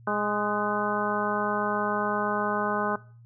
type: harmonic tone with a mistuned harmonic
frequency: 207.7 Hz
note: G#3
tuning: in tune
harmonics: 1 / 2 / 3 / 4 / 5 / 6 / 7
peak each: -32 / -32 / -32 / -32 / -32 / -32 / -32 dBFS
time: 0.07-2.96 s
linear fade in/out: 5 ms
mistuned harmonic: 7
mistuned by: +54 cents
effects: noise-tail reverb RT60 0.4 s tail -20 dB re dry + added 117 Hz sine -48 dBFS peak until 3.25 s